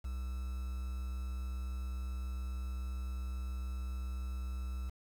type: tone with quantisation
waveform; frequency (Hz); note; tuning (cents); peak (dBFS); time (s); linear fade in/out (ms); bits
triangle; 63.6; C2; -48; -34; 0.04-4.9; 10; 9
effects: none